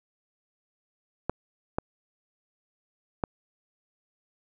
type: clicks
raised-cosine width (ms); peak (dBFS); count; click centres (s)
1; -12; 3; 1.296 / 1.785 / 3.238
effects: none